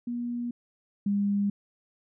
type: tone pair in turn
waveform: sine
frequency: 240.1 / 201.9 Hz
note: B3 / G#3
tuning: -49 / -49 cents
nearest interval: minor third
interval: 300 cents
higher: first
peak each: -29 / -23 dBFS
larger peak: second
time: 0.07-0.51 / 1.06-1.5 s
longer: neither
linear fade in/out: 5 ms
effects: none